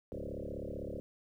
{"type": "tone with frequency modulation", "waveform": "sine", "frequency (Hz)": 293.7, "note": "D4", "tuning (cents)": 0, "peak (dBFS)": -38, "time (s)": [0.12, 1], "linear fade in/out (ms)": 0, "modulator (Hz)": 35.7, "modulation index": 7.7, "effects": ["12-bit"]}